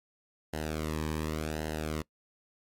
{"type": "tone with flanger", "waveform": "sawtooth", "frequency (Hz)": 77.7, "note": "D#2", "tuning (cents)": -2, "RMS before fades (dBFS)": -34, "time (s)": [0.53, 2.02], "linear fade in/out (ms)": 5, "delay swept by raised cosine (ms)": [0.85, 1.46], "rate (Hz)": 0.89, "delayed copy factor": -0.8, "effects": ["noise-tail reverb RT60 0.1 s tail -22 dB re dry", "MP3 64 kbps"]}